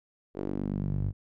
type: tone with band-pass filter sweep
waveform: sawtooth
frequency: 49 Hz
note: G1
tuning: in tune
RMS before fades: -31 dBFS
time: 0.34-1.13 s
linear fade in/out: 50 ms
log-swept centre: 410 to 100 Hz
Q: 2.1
effects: none